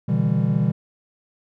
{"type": "chord", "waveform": "triangle", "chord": "E minor seventh", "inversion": "second", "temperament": "just", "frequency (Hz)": [123.61, 148.33, 164.81, 197.78], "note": ["B2", "D3", "E3", "G3"], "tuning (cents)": [2, 18, 0, 16], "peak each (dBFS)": -21, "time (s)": [0.08, 0.72], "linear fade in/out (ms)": 10, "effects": []}